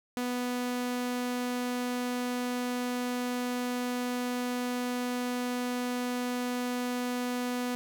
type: tone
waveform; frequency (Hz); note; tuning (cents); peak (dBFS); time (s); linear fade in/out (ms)
sawtooth; 246.9; B3; 0; -26; 0.17-7.75; 0
effects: none